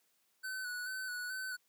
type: tone with vibrato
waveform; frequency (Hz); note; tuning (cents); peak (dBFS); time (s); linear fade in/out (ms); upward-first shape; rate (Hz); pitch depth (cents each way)
square; 1497; F#6; +20; -39; 0.43-1.57; 20; square; 2.3; 29
effects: white hiss -75 dBFS RMS until 1.68 s + high-pass 150 Hz 12 dB/octave